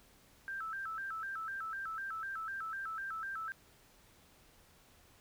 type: tone with vibrato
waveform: sine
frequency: 1441 Hz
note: F#6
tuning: 46 cents flat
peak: -38 dBFS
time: 0.48-3.52 s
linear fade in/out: 0 ms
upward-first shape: square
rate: 4 Hz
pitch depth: 160 cents each way
effects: pink hiss -64 dBFS RMS until 5.2 s